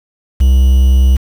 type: tone with quantisation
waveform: triangle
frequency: 65 Hz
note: C2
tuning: 11 cents flat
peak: -3 dBFS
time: 0.4-1.17 s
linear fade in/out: 10 ms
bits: 5
effects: none